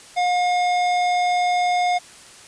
sine tone with hard clipping, 716 Hz, F5, 43 cents sharp, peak -19 dBFS, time 0.16-1.99 s, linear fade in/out 20 ms, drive 14 dB, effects white hiss -44 dBFS RMS until 2.47 s + resampled to 22050 Hz

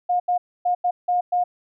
sine tone bursts at uneven times, 715 Hz, F5, 41 cents sharp, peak -17 dBFS, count 6, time 0.09-0.2 / 0.28-0.38 / 0.65-0.75 / 0.84-0.91 / 1.08-1.21 / 1.32-1.44 s, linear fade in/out 10 ms, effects none

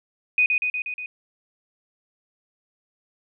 sine tone with echo, 2489 Hz, D#7, in tune, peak -15 dBFS, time 0.38-0.46 s, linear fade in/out 2 ms, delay 120 ms, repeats 5, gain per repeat -3 dB, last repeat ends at 1.06 s, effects none

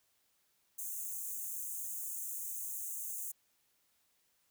white high-pass noise, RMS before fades -41 dBFS, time 0.78-3.32 s, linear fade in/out 10 ms, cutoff 6300 Hz, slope 96 dB/octave, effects white hiss -75 dBFS RMS until 4.5 s

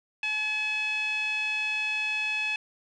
sawtooth tone with band-pass filter, 854 Hz, G#5, 48 cents sharp, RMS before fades -29 dBFS, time 0.23-2.56 s, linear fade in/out 2 ms, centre 2700 Hz, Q 6.8, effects resampled to 22050 Hz

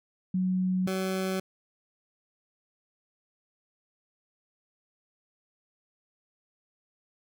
sine / 20% pulse tone pair in turn, 185 / 188.78 Hz, F#3 / F#3, 0 / +35 cents, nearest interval unison, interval 35 cents, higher second, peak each -24 / -23 dBFS, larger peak second, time 0.34-0.87 / 0.87-1.4 s, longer neither, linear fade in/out 5 ms, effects none

